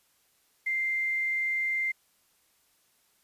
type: tone with quantisation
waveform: sine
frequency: 2093 Hz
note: C7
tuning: in tune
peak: -26 dBFS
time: 0.66-1.92 s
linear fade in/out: 10 ms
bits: 9
effects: white hiss -68 dBFS RMS until 3.23 s + resampled to 32000 Hz